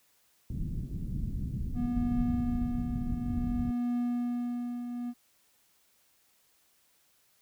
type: low-pass noise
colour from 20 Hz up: pink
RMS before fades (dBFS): -34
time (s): 0.5-3.71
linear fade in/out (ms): 2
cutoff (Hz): 220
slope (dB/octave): 24
type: tone with tremolo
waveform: triangle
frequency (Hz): 242.1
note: B3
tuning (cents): -34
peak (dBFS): -25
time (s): 1.74-5.14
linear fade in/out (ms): 50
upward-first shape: triangle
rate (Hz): 0.56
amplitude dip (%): 60
effects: white hiss -68 dBFS RMS until 7.41 s